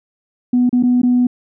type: tone with dropouts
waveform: sine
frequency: 246.9 Hz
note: B3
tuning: in tune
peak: -9 dBFS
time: 0.53-1.27 s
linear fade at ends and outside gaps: 5 ms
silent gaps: 0.694-0.728 / 0.827-0.834 / 1.018-1.032 s
effects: tanh soft clip ceiling -6 dBFS